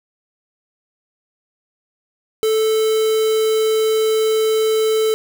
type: tone with quantisation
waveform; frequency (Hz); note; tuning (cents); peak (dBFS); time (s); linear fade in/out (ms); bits
triangle; 438.5; A4; -6; -12; 2.43-5.14; 0; 4
effects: none